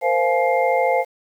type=tone cluster; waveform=sine; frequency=468.6 / 522 / 693 / 851 / 2112 Hz; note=A#4 / C5 / F5 / G#5 / C7; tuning=+9 / -4 / -14 / +42 / +16 cents; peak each=-26 / -19 / -21 / -22 / -26 dBFS; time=0.01-1.05 s; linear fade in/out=50 ms; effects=8-bit